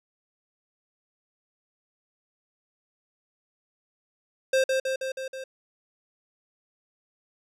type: tone with echo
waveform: square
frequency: 527 Hz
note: C5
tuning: 12 cents sharp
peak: -20 dBFS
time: 4.53-4.64 s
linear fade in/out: 5 ms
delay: 160 ms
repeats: 5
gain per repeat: -3 dB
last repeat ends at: 5.44 s
effects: low-pass 9000 Hz 12 dB/octave

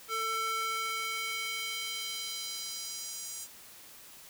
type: tone with high-pass filter sweep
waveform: square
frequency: 446.4 Hz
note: A4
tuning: 25 cents sharp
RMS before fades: -36 dBFS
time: 0.08-3.48 s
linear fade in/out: 50 ms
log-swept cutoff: 1000 to 7300 Hz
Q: 1.7
effects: white hiss -52 dBFS RMS until 4.29 s

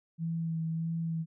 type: tone with vibrato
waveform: sine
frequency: 163.7 Hz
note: E3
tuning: 12 cents flat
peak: -30 dBFS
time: 0.18-1.26 s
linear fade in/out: 50 ms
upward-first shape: sine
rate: 1.6 Hz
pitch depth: 19 cents each way
effects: none

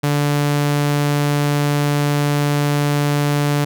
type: tone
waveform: sawtooth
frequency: 145.4 Hz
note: D3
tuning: 17 cents flat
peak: -11 dBFS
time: 0.03-3.65 s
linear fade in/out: 10 ms
effects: none

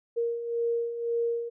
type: beating tone pair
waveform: sine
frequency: 466.2 / 468.1 Hz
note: A#4 / A#4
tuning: 0 / +7 cents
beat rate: 1.9 Hz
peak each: -34 / -27 dBFS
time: 0.16-1.5 s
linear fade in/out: 20 ms
effects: none

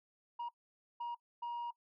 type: tone bursts at uneven times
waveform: sine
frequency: 950 Hz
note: A#5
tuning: 33 cents sharp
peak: -35 dBFS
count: 3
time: 0.39-0.49 / 1-1.15 / 1.42-1.71 s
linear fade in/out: 10 ms
effects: noise-tail reverb RT60 0.1 s tail -22 dB re dry + tanh soft clip ceiling -37 dBFS

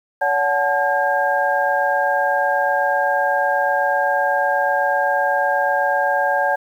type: tone cluster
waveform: sine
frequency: 568 / 741 / 869 / 1612 Hz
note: C#5 / F#5 / A5 / G6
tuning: +42 / +2 / -22 / +48 cents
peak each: -21 dBFS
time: 0.21-6.56 s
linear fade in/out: 10 ms
effects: 8-bit

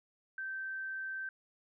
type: tone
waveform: sine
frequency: 1554 Hz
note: G6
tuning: 16 cents flat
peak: -37 dBFS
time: 0.38-1.29 s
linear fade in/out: 2 ms
effects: none

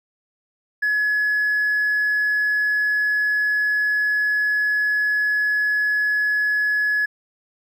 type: tone with hard clipping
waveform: triangle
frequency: 1695 Hz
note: G#6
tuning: 35 cents sharp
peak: -17 dBFS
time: 0.82-7.06 s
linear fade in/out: 10 ms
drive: 2 dB
effects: none

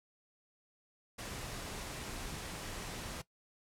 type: noise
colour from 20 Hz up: pink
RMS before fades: -43 dBFS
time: 1.18-3.22 s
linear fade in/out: 10 ms
effects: noise-tail reverb RT60 0.1 s tail -18 dB re dry + low-pass 11000 Hz 12 dB/octave

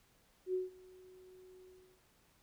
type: tone with ADSR envelope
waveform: sine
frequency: 370 Hz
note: F#4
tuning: in tune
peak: -31 dBFS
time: 0.46-2.02 s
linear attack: 79 ms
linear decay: 160 ms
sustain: -24 dB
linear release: 360 ms
effects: pink hiss -70 dBFS RMS until 2.42 s

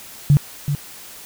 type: tone with echo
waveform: sine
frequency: 143.9 Hz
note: D3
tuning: 35 cents flat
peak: -8 dBFS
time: 0.3-0.37 s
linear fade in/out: 0 ms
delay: 380 ms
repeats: 1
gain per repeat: -9 dB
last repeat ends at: 0.75 s
effects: white hiss -39 dBFS RMS until 1.25 s

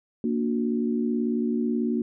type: chord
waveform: sine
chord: Bb augmented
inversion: none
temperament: just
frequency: 233.1 / 291.4 / 364.2 Hz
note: Bb3 / D4 / F#4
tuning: 0 / -13 / -27 cents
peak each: -24 / -30 / -30 dBFS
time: 0.24-2.02 s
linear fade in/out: 2 ms
effects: none

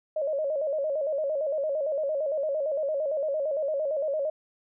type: tone with vibrato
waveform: sine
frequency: 587.3 Hz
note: D5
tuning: in tune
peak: -25 dBFS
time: 0.16-4.3 s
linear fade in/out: 5 ms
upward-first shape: square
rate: 8.8 Hz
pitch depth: 100 cents each way
effects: none

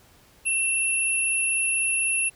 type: tone pair together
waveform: sine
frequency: 2692 / 10768 Hz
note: E7 / E9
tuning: +36 / +36 cents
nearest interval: 2 octaves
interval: 2400 cents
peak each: -24 dBFS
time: 0.45-2.3 s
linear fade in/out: 20 ms
effects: pink hiss -56 dBFS RMS until 2.35 s

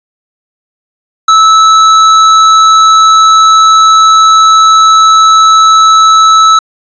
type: tone with tanh clipping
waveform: sine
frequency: 1307 Hz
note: E6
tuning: 15 cents flat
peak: -3 dBFS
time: 1.28-6.59 s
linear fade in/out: 5 ms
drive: 15 dB
effects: resampled to 16000 Hz

